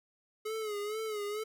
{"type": "tone with vibrato", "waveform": "square", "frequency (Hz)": 425.3, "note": "G#4", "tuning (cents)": 41, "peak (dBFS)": -35, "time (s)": [0.45, 1.44], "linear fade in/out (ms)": 10, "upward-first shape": "sine", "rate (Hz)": 2.2, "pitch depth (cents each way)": 71, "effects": []}